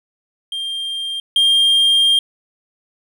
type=tone pair in turn; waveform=triangle; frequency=3192 / 3204 Hz; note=G7 / G7; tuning=+31 / +37 cents; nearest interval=unison; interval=6 cents; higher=second; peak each=-20 / -9 dBFS; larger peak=second; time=0.52-1.2 / 1.36-2.19 s; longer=second; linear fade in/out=2 ms; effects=none